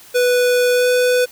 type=tone with pitch glide; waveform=square; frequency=493.5 to 497.2 Hz; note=B4 to B4; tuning=-1 to +12 cents; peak=-13 dBFS; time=0.14-1.26 s; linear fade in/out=20 ms; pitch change=+13 cents; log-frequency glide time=0.74-0.88 s; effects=white hiss -43 dBFS RMS until 1.31 s